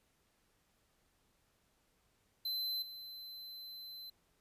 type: tone with level steps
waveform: square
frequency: 4060 Hz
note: B7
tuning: 47 cents sharp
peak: -36 / -47 dBFS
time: 2.45-4.1 s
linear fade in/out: 5 ms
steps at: 2.82 s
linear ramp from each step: 5 ms
effects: pink hiss -75 dBFS RMS until 4.4 s + resampled to 32000 Hz